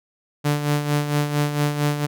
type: tone with tremolo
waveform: sawtooth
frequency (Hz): 146.83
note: D3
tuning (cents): 0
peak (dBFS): -13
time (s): 0.44-2.07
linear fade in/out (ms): 20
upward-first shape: sine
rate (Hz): 4.4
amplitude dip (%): 60
effects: none